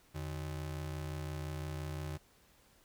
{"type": "ring-modulated tone", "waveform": "square", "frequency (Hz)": 116.3, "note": "A#2", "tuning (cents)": -4, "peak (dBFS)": -36, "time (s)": [0.14, 2.18], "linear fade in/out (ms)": 20, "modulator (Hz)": 32.9, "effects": ["pink hiss -66 dBFS RMS until 2.84 s"]}